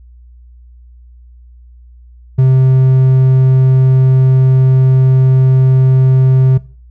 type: tone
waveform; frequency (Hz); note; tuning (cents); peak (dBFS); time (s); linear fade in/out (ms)
triangle; 130.81; C3; 0; -3; 2.38-6.58; 10
effects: noise-tail reverb RT60 0.4 s tail -20 dB re dry + added 60 Hz sine -36 dBFS peak until 6.9 s